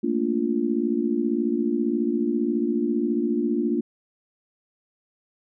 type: chord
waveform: sine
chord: Bb major seventh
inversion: third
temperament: just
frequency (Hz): 218.5 / 233.1 / 291.4 / 349.6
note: A3 / Bb3 / D4 / F4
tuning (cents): -12 / 0 / -13 / +2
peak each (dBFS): -30 / -25 / -26 / -26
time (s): 0.03-3.81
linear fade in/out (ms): 10
effects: none